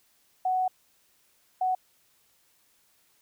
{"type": "tone bursts at uneven times", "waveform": "sine", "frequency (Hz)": 743, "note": "F#5", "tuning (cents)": 7, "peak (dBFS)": -23, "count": 2, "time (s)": [[0.45, 0.68], [1.61, 1.75]], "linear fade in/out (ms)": 5, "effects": ["white hiss -66 dBFS RMS until 3.21 s"]}